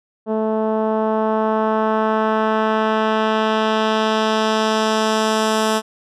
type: tone with low-pass filter sweep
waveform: 10% pulse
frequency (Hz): 218.4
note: A3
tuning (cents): -13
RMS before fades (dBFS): -18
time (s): 0.26-5.82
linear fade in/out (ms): 50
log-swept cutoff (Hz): 560 to 9700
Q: 0.97
effects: none